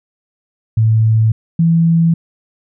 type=tone pair in turn; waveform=sine; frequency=110.8 / 166.01 Hz; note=A2 / E3; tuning=+13 / +13 cents; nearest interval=perfect fifth; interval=700 cents; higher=second; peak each=-8 dBFS; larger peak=neither; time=0.77-1.32 / 1.59-2.14 s; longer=neither; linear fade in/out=5 ms; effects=none

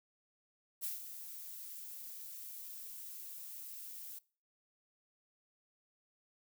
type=noise with ADSR envelope; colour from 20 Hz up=violet; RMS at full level=-38 dBFS; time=0.81-4.19 s; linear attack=33 ms; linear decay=150 ms; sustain=-10 dB; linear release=8 ms; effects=noise-tail reverb RT60 0.4 s tail -22 dB re dry

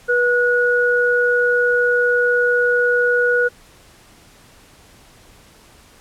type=tone pair together; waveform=sine; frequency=486.5 / 1458 Hz; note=B4 / F#6; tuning=-26 / -26 cents; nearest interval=octave + perfect fifth; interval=1900 cents; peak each=-16 dBFS; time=0.08-3.49 s; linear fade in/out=20 ms; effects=pink hiss -48 dBFS RMS until 6 s + low-pass 12000 Hz 12 dB/octave

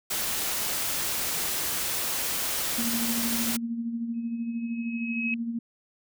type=noise; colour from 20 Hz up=white; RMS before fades=-29 dBFS; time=0.1-3.57 s; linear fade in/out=10 ms
type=tone with tremolo; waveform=sine; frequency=232.4 Hz; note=A#3; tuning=5 cents flat; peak=-26 dBFS; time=2.78-5.59 s; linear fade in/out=5 ms; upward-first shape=sine; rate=13 Hz; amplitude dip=50%
type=tone with exponential growth; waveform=sine; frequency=2557 Hz; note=D#7; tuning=47 cents sharp; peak=-25 dBFS; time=4.14-5.34 s; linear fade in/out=1 ms; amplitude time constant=260 ms
effects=none

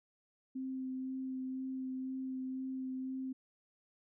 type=tone with vibrato; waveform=sine; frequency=261 Hz; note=C4; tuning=4 cents flat; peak=-37 dBFS; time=0.55-3.33 s; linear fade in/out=10 ms; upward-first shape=sine; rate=2 Hz; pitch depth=11 cents each way; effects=none

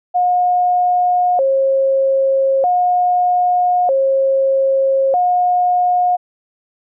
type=tone with vibrato; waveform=sine; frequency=622.3 Hz; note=D#5; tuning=in tune; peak=-11 dBFS; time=0.14-6.17 s; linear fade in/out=20 ms; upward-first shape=square; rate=0.4 Hz; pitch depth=250 cents each way; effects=none

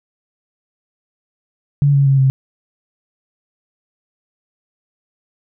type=tone with pitch steps; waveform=sine; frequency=142.7 / 139.52 / 136.41 / 133.37 Hz; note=D3 / C#3 / C#3 / C3; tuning=-49 / +12 / -27 / +34 cents; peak=-9 dBFS; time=1.82-2.3 s; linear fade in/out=0 ms; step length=120 ms; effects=none

